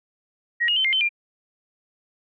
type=tone with pitch steps; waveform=sine; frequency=1895 / 2867 / 3081 / 2113 / 3076 / 2398 Hz; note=A#6 / F7 / G7 / C7 / G7 / D7; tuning=+28 / +45 / -31 / +16 / -33 / +36 cents; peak=-18 dBFS; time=0.6-1.092 s; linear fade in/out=20 ms; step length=82 ms; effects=none